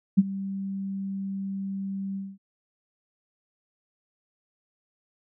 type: tone with ADSR envelope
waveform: sine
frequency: 194.9 Hz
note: G3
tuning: 10 cents flat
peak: -11 dBFS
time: 0.17-2.38 s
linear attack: 18 ms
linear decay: 33 ms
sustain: -18 dB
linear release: 220 ms
effects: none